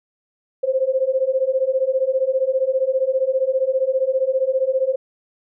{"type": "beating tone pair", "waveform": "sine", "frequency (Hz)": [517, 532], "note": ["C5", "C5"], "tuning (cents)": [-21, 29], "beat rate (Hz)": 15, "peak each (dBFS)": [-20, -19], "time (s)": [0.63, 4.96], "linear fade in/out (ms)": 10, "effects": []}